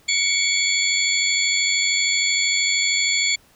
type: tone cluster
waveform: sine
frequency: 2192 / 2285 / 3384 / 4432 / 7140 Hz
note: C#7 / D7 / G#7 / C#8 / A8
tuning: -20 / -48 / +32 / -1 / +24 cents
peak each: -24 dBFS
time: 0.08-3.36 s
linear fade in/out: 10 ms
effects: pink hiss -55 dBFS RMS until 3.55 s